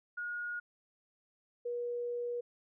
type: tone pair in turn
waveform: sine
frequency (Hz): 1439 / 481.3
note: F#6 / B4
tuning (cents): -49 / -45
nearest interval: octave + perfect fifth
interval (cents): 1896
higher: first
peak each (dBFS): -36 / -34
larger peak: second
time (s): 0.17-0.6 / 1.65-2.41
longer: second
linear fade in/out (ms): 10
effects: none